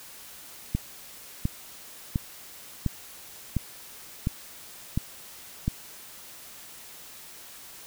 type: click train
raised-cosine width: 5 ms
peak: -12 dBFS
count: 8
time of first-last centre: 0.75-5.68 s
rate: 1.42 Hz
effects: white hiss -46 dBFS RMS until 7.86 s